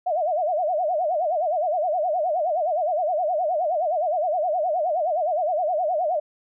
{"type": "tone with vibrato", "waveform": "sine", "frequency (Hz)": 665, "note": "E5", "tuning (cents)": 15, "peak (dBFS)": -20, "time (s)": [0.06, 6.2], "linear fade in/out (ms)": 10, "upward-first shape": "sine", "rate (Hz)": 9.6, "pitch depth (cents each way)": 200, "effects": []}